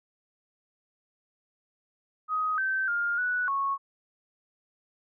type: tone with pitch steps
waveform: sine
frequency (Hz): 1256 / 1548 / 1409 / 1477 / 1102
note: D#6 / G6 / F6 / F#6 / C#6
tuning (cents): +16 / -22 / +15 / -3 / -11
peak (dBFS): -25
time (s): 2.28-3.78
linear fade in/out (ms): 50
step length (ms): 300
effects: none